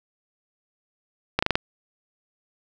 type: slowing click train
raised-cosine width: 0.3 ms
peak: -4 dBFS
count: 5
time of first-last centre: 1.39-1.555 s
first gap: 35 ms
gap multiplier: 1.11
effects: none